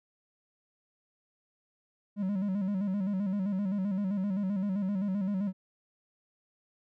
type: tone with vibrato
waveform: triangle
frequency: 196 Hz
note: G3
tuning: in tune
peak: -26 dBFS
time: 2.16-5.53 s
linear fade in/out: 50 ms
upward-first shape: square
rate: 7.7 Hz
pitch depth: 79 cents each way
effects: none